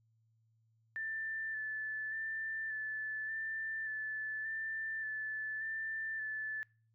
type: tone with vibrato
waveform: sine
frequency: 1760 Hz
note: A6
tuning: in tune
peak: -37 dBFS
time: 0.96-6.63 s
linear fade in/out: 0 ms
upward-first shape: square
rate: 0.86 Hz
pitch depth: 17 cents each way
effects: noise-tail reverb RT60 0.4 s tail -24 dB re dry + added 112 Hz sine -70 dBFS peak until 6.94 s